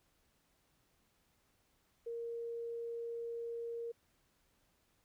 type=tone; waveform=sine; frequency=466.2 Hz; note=A#4; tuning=in tune; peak=-39 dBFS; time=2.06-3.92 s; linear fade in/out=10 ms; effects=pink hiss -75 dBFS RMS until 5.04 s